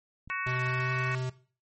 clicks, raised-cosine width 5 ms, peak -35 dBFS, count 2, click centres 0.276 / 0.474 s
harmonic tone, 372.6 Hz, F#4, 12 cents sharp, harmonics 3 / 4 / 5 / 6 / 7, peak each -35 / -36 / -37 / -38 / -38 dBFS, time 0.3-1.15 s, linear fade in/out 0 ms
square tone with pitch glide, 126.8 to 128.27 Hz, B2 to C3, +46 to -34 cents, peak -31 dBFS, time 0.46-1.3 s, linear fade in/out 10 ms, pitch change +20 cents, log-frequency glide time 0.64-0.91 s
effects noise-tail reverb RT60 0.4 s tail -17 dB re dry + MP3 32 kbps

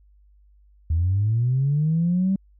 sine linear sweep, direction up, 77.1 to 196 Hz, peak -17 dBFS, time 0.9-2.36 s, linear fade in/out 5 ms, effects tanh soft clip ceiling -13 dBFS + added 50 Hz sine -52 dBFS peak until 2.59 s

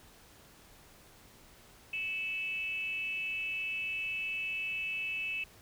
sine tone with frequency modulation, 2617 Hz, E7, 13 cents flat, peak -33 dBFS, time 1.93-5.44 s, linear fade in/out 5 ms, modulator 367 Hz, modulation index 0.44, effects pink hiss -58 dBFS RMS until 5.61 s

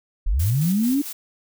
sine linear sweep, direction up, 30.19 to 293.7 Hz, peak -17 dBFS, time 0.26-1.02 s, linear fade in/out 10 ms
blue noise with tremolo, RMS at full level -32 dBFS, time 0.39-1.13 s, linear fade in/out 10 ms, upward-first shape square, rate 4.5 Hz, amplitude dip 40%
effects none

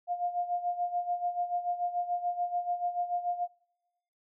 sine tone with tremolo, 706 Hz, F5, 19 cents sharp, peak -26 dBFS, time 0.07-3.48 s, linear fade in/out 50 ms, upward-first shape sine, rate 6.9 Hz, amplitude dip 75%, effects noise-tail reverb RT60 1.0 s tail -25 dB re dry

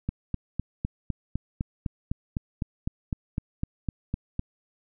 click train, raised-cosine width 5 ms, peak -15 dBFS, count 18, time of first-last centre 0.09-4.394 s, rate 3.95 Hz, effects none

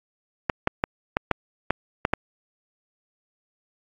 clicks, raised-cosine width 0.5 ms, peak -5 dBFS, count 8, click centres 0.498 / 0.674 / 0.839 / 1.169 / 1.313 / 1.706 / 2.051 / 2.136 s, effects AAC 64 kbps

